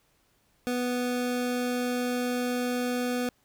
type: tone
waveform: 25% pulse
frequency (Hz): 246.9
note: B3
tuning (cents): 0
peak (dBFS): -23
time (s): 0.67-3.29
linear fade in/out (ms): 0
effects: pink hiss -68 dBFS RMS until 3.44 s